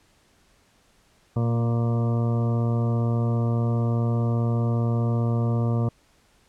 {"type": "harmonic tone with a mistuned harmonic", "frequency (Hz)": 117.3, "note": "A#2", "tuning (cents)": 11, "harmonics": [1, 2, 3, 4, 5, 6, 8, 9, 10], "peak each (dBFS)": [-21, -28, -36, -34, -37, -39, -43, -46, -41], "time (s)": [1.36, 5.89], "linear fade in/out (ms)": 5, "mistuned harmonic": 2, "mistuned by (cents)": -17, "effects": ["pink hiss -61 dBFS RMS until 6.48 s", "low-pass 10000 Hz 12 dB/octave"]}